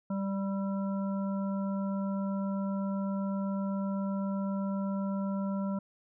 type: harmonic tone with a mistuned harmonic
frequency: 196 Hz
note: G3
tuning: in tune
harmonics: 1 / 3 / 5 / 7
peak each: -30 / -40 / -44 / -47 dBFS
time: 0.1-5.79 s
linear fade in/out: 5 ms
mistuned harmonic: 7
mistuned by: -33 cents
effects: none